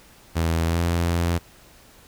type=tone with pitch glide; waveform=sawtooth; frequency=82.41 to 85.37 Hz; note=E2 to F2; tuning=0 to -39 cents; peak=-16 dBFS; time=0.35-1.39 s; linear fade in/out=20 ms; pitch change=+61 cents; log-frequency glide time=0.65-0.81 s; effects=pink hiss -51 dBFS RMS until 2.07 s